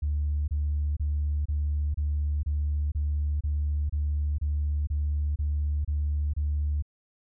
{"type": "tone bursts", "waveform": "sine", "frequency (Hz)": 73.8, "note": "D2", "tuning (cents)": 9, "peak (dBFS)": -23, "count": 14, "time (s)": [0.02, 6.824], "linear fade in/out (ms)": 10, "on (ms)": 460, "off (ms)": 28, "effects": ["tanh soft clip ceiling -20 dBFS"]}